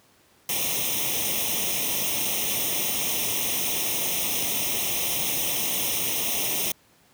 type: noise with comb filter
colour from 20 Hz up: white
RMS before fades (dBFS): -26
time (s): 0.49-6.72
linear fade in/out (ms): 2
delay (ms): 0.33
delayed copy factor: +0.85
effects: pink hiss -59 dBFS RMS until 7.13 s + high-pass 100 Hz 12 dB/octave